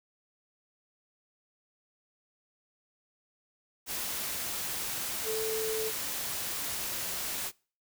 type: tone in noise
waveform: sine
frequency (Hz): 440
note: A4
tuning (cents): 0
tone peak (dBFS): -31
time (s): 5.24-5.92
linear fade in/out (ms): 50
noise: white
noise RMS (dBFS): -35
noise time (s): 3.86-7.52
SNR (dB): +1
effects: noise-tail reverb RT60 0.4 s tail -25 dB re dry